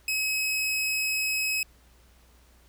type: tone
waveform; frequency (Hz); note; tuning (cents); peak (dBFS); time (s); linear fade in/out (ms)
sawtooth; 2557; D#7; +47; -22; 0.08-1.63; 2
effects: added 60 Hz sine -57 dBFS peak until 2.68 s + pink hiss -61 dBFS RMS until 2.68 s